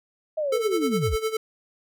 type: linear sweep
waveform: sine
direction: down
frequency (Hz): 640 to 42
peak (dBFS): -23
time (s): 0.37-1.16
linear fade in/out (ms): 10
type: tone with tremolo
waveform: square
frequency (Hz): 440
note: A4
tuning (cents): 0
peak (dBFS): -22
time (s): 0.52-1.37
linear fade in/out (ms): 5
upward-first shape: sine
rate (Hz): 9.8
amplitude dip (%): 80
effects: none